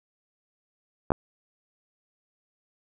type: clicks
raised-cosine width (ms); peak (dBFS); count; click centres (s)
1; -9; 2; 1.105 / 1.119
effects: none